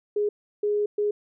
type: tone bursts at uneven times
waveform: sine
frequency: 415.3 Hz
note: G#4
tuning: in tune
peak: -21 dBFS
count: 3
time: 0.16-0.29 / 0.63-0.86 / 0.98-1.11 s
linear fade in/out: 5 ms
effects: none